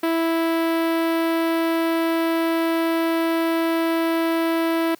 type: tone with notch filter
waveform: sawtooth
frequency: 329.4 Hz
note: E4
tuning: 1 cent flat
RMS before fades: -21 dBFS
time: 0.03-4.95 s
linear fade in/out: 5 ms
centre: 6900 Hz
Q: 0.52
effects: white hiss -53 dBFS RMS until 4.99 s